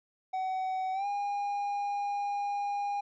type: tone with pitch glide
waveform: triangle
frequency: 753 to 811.7 Hz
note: F#5 to G#5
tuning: +30 to -40 cents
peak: -28 dBFS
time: 0.33-3.01 s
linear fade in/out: 10 ms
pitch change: +130 cents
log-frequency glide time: 0.93-1.06 s
effects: resampled to 16000 Hz